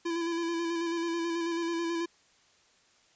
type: tone with vibrato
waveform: square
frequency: 336.5 Hz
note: E4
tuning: 36 cents sharp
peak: -30 dBFS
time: 0.05-2.06 s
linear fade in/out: 10 ms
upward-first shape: square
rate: 9.2 Hz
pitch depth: 24 cents each way
effects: white hiss -64 dBFS RMS until 3.15 s + resampled to 16000 Hz